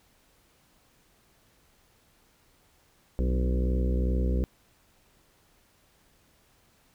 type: harmonic tone with a mistuned harmonic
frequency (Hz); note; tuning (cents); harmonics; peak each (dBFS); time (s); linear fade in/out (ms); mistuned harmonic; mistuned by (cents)
62.5; B1; +21; 1 / 2 / 3 / 4 / 5 / 6 / 7 / 8 / 9; -24 / -37 / -33 / -37 / -41 / -38 / -42 / -39 / -49; 3.19-4.44; 0; 4; +63
effects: pink hiss -64 dBFS RMS until 6.94 s